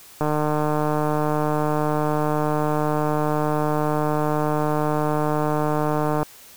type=click train; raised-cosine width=1 ms; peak=-9 dBFS; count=910; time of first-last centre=0.21-6.23 s; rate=151 Hz; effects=white hiss -46 dBFS RMS until 6.56 s